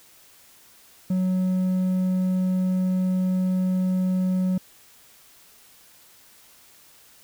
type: tone with hard clipping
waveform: sine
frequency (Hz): 185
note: F#3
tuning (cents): 0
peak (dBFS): -21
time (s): 1.1-4.58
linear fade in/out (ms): 5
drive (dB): 3
effects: white hiss -53 dBFS RMS until 7.23 s